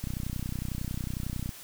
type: click train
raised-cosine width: 5 ms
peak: -21 dBFS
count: 46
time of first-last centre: 0.04-1.492 s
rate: 31 Hz
effects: white hiss -47 dBFS RMS until 1.63 s